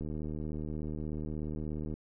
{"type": "click train", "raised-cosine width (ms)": 3, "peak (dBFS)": -26, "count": 149, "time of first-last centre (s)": [0.01, 1.94], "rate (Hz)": 76.7, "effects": []}